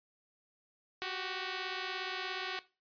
5% pulse beating tone pair, 369.5 / 386.5 Hz, F#4 / G4, -2 / -24 cents, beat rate 17 Hz, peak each -26 / -30 dBFS, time 1.02-2.59 s, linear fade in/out 0 ms, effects noise-tail reverb RT60 0.3 s tail -18 dB re dry + resampled to 11025 Hz

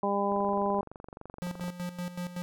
harmonic tone, 200.7 Hz, G3, 41 cents sharp, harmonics 1 / 2 / 3 / 4 / 5, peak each -32 / -32 / -32 / -32 / -32 dBFS, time 0.03-0.81 s, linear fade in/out 2 ms
click train, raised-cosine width 1 ms, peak -29 dBFS, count 33, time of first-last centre 0.32-1.682 s, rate 23.5 Hz
square tone with tremolo, 177.4 Hz, F3, 27 cents sharp, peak -33 dBFS, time 1.42-2.42 s, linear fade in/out 0 ms, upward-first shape square, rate 5.3 Hz, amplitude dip 70%
effects none

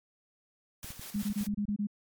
white noise with tremolo, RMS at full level -44 dBFS, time 0.83-1.47 s, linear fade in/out 0 ms, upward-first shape square, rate 5.5 Hz, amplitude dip 50%
clicks, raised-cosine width 5 ms, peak -33 dBFS, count 12, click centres 0.845 / 0.905 / 0.995 / 1.158 / 1.23 / 1.301 / 1.41 / 1.487 / 1.537 / 1.585 / 1.652 / 1.692 s
sine tone bursts, 206 Hz, G#3, 14 cents flat, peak -28 dBFS, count 7, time 1.14-1.871 s, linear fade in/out 10 ms, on 83 ms, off 25 ms
effects MP3 96 kbps

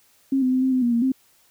sine tone with pitch steps, 269.9 / 255.7 / 257.8 / 262 / 256.2 / 239.1 / 233.7 / 262.8 Hz, C#4 / C4 / C4 / C4 / C4 / A#3 / A#3 / C4, -46 / -40 / -26 / +2 / -36 / +44 / +5 / +8 cents, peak -17 dBFS, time 0.32-1.12 s, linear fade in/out 5 ms, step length 100 ms, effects white hiss -59 dBFS RMS until 1.5 s

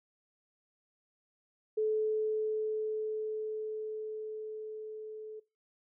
sine tone with level ramp, 432.6 Hz, A4, 29 cents flat, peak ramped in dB -27 to -42 dBFS, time 1.77-5.4 s, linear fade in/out 10 ms, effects noise-tail reverb RT60 0.3 s tail -22 dB re dry

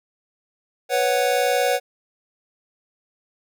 square chord, B suspended second, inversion none, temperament equal, 493.9 / 554.4 / 740 Hz, B4 / C#5 / F#5, 0 / 0 / 0 cents, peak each -23 dBFS, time 0.89-1.8 s, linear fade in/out 50 ms, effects none

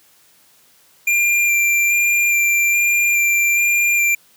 square tone with vibrato, 2381 Hz, D7, 23 cents sharp, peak -14 dBFS, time 1.07-4.15 s, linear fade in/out 5 ms, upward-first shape square, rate 1.2 Hz, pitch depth 10 cents each way, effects white hiss -53 dBFS RMS until 4.36 s + high-pass 80 Hz 12 dB/octave

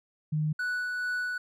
sine tone, 153.3 Hz, D#3, 25 cents flat, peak -25 dBFS, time 0.32-0.53 s, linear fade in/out 10 ms
triangle tone with tremolo, 1480 Hz, F#6, in tune, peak -26 dBFS, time 0.59-1.38 s, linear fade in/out 5 ms, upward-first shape sine, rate 2.3 Hz, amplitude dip 25%
effects none

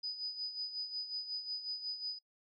sine tone with tremolo, 4978 Hz, D#8, in tune, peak -35 dBFS, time 0.03-2.19 s, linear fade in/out 10 ms, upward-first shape sine, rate 5.5 Hz, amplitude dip 65%, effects noise-tail reverb RT60 0.1 s tail -26 dB re dry

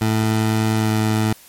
20% pulse tone with pitch glide, 110 to 108.99 Hz, A2 to A2, 0 to -16 cents, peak -11 dBFS, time 0.01-1.33 s, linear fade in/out 5 ms, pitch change -16 cents, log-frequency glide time 0.76-0.91 s, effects white hiss -46 dBFS RMS until 1.48 s + MP3 64 kbps

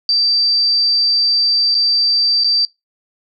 sine tone with dropouts, 4667 Hz, D8, 12 cents flat, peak -11 dBFS, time 0.09-2.65 s, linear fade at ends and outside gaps 1 ms, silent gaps 1.745-1.75 / 2.437-2.444 s, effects noise-tail reverb RT60 0.2 s tail -23 dB re dry

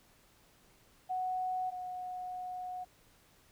sine tone pair in turn, 740 / 731.1 Hz, F#5 / F#5, 0 / -21 cents, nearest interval unison, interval 21 cents, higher first, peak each -32 / -38 dBFS, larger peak first, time 1.09-1.71 / 1.71-2.85 s, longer second, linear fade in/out 20 ms, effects pink hiss -65 dBFS RMS until 3.51 s

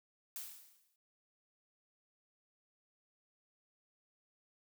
blue noise with exponential decay, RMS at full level -42 dBFS, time 0.36-0.96 s, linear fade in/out 1 ms, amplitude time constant 130 ms, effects none

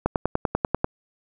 click train, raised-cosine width 1 ms, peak -6 dBFS, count 9, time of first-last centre 0.06-0.844 s, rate 10.2 Hz, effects none

